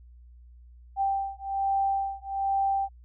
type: beating tone pair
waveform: sine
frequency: 784 / 785.2 Hz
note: G5 / G5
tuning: 0 / +3 cents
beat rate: 1.2 Hz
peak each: -28 dBFS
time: 0.96-2.89 s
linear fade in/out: 50 ms
effects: added 60 Hz sine -48 dBFS peak until 3.04 s